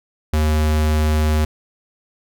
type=tone; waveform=square; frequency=76.9 Hz; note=D#2; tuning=20 cents flat; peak=-15 dBFS; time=0.33-1.45 s; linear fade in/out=5 ms; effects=none